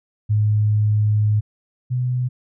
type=tone pair in turn; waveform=sine; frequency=105.9 / 125.25 Hz; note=G#2 / B2; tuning=+34 / +25 cents; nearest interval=minor third; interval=291 cents; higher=second; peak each=-14 / -18 dBFS; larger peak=first; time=0.29-1.41 / 1.9-2.29 s; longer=first; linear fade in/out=20 ms; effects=none